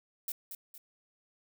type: noise with echo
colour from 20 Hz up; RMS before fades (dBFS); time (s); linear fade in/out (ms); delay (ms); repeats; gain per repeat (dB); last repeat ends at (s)
violet; -36; 0.28-0.32; 2; 230; 2; -7; 0.78
effects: none